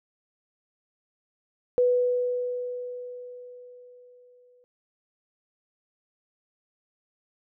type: tone with exponential decay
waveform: sine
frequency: 493.9 Hz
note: B4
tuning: in tune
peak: -17 dBFS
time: 1.78-4.64 s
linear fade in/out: 0 ms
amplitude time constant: 620 ms
effects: none